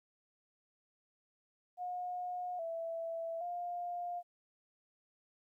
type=tone with pitch steps; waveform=sine; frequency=720 / 662 / 704 Hz; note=F#5 / E5 / F5; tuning=-47 / +7 / +14 cents; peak=-37 dBFS; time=1.77-4.23 s; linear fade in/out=50 ms; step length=820 ms; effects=13-bit